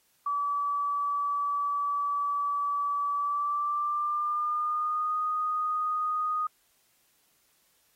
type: tone with pitch glide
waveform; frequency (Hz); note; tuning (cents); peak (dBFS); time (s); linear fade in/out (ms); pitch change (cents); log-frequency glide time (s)
sine; 1150 to 1239.7; D6 to D#6; -37 to -7; -26; 0.26-6.47; 5; +130; 3.16-5.18
effects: white hiss -68 dBFS RMS until 7.95 s + AAC 48 kbps